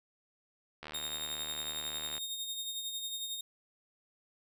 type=click train; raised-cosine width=0.3 ms; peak=-27 dBFS; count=104; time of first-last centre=0.83-2.18 s; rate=76.3 Hz
type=tone with tremolo; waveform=sawtooth; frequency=3700 Hz; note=A#7; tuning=14 cents flat; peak=-32 dBFS; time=0.94-3.41 s; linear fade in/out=5 ms; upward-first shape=sine; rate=11 Hz; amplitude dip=45%
effects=none